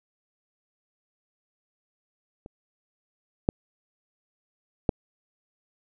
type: clicks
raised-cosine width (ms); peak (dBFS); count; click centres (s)
2; -28 / -7 / -7; 3; 2.461 / 3.489 / 4.892
effects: none